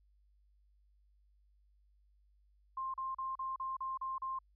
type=tone bursts; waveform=sine; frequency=1056 Hz; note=C6; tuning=16 cents sharp; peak=-36 dBFS; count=8; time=2.77-4.389 s; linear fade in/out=5 ms; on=170 ms; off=37 ms; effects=added 50 Hz sine -66 dBFS peak until 4.55 s